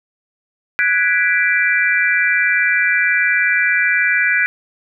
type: chord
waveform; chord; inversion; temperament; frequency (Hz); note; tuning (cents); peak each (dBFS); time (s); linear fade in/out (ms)
sine; G# half-diminished seventh; third; equal; 1480 / 1661.2 / 1975.5 / 2349; F#6 / G#6 / B6 / D7; 0 / 0 / 0 / 0; -18; 0.79-4.46; 0
effects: none